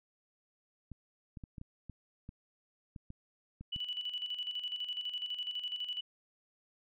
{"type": "clicks", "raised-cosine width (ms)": 5, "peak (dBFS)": -33, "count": 11, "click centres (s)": [0.917, 1.372, 1.438, 1.582, 1.614, 1.897, 2.291, 2.962, 3.104, 3.61, 3.762]}
{"type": "tone with tremolo", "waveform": "sine", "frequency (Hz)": 2960, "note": "F#7", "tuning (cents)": 0, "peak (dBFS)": -34, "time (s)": [3.72, 6.01], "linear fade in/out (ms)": 10, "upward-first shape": "square", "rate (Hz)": 12, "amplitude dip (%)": 60}
{"effects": []}